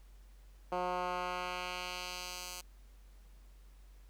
10% pulse tone with band-pass filter sweep, 180 Hz, F#3, 47 cents flat, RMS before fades -39 dBFS, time 0.72-2.61 s, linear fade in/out 2 ms, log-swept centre 740 to 7500 Hz, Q 0.95, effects added 47 Hz sine -54 dBFS peak until 4.09 s + pink hiss -69 dBFS RMS until 4.09 s

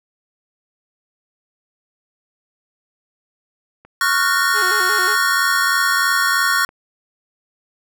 click train, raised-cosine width 0.5 ms, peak -28 dBFS, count 6, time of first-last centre 3.85-6.691 s, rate 1.76 Hz
square chord, Gb major seventh, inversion second, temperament equal with one note detuned, 1108.7 / 1396.9 / 1480 / 1835.8 Hz, Db6 / F6 / Gb6 / Bb6, 0 / 0 / 0 / -27 cents, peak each -21 dBFS, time 4.01-6.65 s, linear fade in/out 2 ms
sawtooth tone with vibrato, 392 Hz, G4, in tune, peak -22 dBFS, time 4.53-5.17 s, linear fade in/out 50 ms, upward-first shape square, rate 5.5 Hz, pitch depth 120 cents each way
effects none

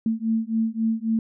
sine beating tone pair, 222.2 / 225.9 Hz, A3 / A3, +17 / +46 cents, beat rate 3.7 Hz, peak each -24 / -24 dBFS, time 0.06-1.19 s, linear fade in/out 2 ms, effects none

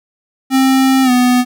square tone with pitch glide, 264.7 to 248.4 Hz, C4 to B3, +20 to +10 cents, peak -9 dBFS, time 0.5-1.45 s, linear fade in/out 50 ms, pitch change -110 cents, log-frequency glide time 1.03-1.11 s, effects none

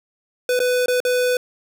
square tone with dropouts, 498 Hz, B4, 14 cents sharp, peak -17 dBFS, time 0.49-1.37 s, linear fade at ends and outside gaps 2 ms, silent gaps 0.592-0.601 / 0.86-0.882 / 1.003-1.05 s, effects none

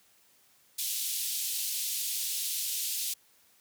white band-pass noise, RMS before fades -33 dBFS, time 0.78-3.14 s, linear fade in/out 10 ms, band 3000 to 16000 Hz, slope 24 dB/octave, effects white hiss -64 dBFS RMS until 3.6 s + high-pass 60 Hz 12 dB/octave

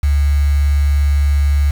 sine tone with quantisation, 71.6 Hz, D2, 43 cents flat, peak -10 dBFS, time 0.03-1.71 s, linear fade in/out 5 ms, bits 5, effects none

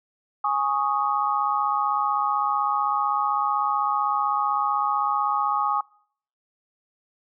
sine chord, Ab suspended fourth, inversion none, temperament equal, 830.6 / 1108.7 / 1244.5 Hz, Ab5 / Db6 / Eb6, 0 / 0 / 0 cents, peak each -25 dBFS, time 0.44-5.81 s, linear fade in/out 5 ms, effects noise-tail reverb RT60 0.6 s tail -25 dB re dry

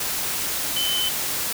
sine tone in noise, 3052 Hz, G7, 47 cents flat, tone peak -22 dBFS, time 0.76-1.09 s, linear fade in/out 5 ms, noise white, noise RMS -26 dBFS, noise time 0-1.53 s, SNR +1 dB, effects none

